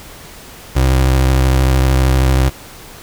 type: tone with vibrato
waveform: 30% pulse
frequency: 65.41 Hz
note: C2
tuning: in tune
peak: -7 dBFS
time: 0.75-2.5 s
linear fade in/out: 20 ms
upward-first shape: sine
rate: 13 Hz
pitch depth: 37 cents each way
effects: pink hiss -36 dBFS RMS until 3.02 s